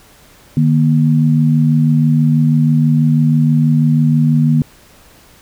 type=tone pair together; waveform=sine; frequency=151.63 / 237.8 Hz; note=D#3 / A#3; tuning=-44 / +35 cents; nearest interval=minor sixth; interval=779 cents; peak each=-10 / -13 dBFS; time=0.57-4.62 s; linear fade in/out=2 ms; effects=pink hiss -45 dBFS RMS until 5.41 s